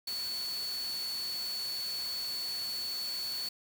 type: tone in noise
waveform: sine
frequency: 4435 Hz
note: C#8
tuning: in tune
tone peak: -34 dBFS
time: 0.07-3.49 s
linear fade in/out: 5 ms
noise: white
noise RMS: -44 dBFS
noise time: 0.07-3.49 s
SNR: +7 dB
effects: none